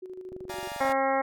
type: tone with tremolo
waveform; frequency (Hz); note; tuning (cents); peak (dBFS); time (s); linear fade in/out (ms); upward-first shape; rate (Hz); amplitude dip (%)
sine; 370; F#4; 0; -36; 0.02-0.69; 10; square; 13; 50
type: click train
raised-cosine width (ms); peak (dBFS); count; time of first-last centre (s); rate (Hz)
2; -31; 14; 0.32-0.895; 22.6
type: chord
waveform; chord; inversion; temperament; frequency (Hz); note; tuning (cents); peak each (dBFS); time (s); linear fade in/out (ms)
sawtooth; Bb dominant seventh; first; equal; 587.3 / 698.5 / 830.6 / 932.3; D5 / F5 / Ab5 / Bb5; 0 / 0 / 0 / 0; -37; 0.49-0.93; 10
type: harmonic tone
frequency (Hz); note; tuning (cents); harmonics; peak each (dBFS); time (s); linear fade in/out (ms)
269.4; C#4; -49; 1 / 2 / 3 / 4 / 5 / 6 / 7 / 8; -34 / -27 / -27 / -33 / -34 / -40 / -35 / -38; 0.8-1.22; 10
effects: none